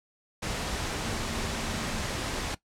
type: tone in noise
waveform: sine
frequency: 225.4 Hz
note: A3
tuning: 42 cents sharp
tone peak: -39 dBFS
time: 1.03-2 s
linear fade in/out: 10 ms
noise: pink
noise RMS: -32 dBFS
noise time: 0.42-2.55 s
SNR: -10 dB
effects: noise-tail reverb RT60 0.1 s tail -18 dB re dry + low-pass 8000 Hz 12 dB/octave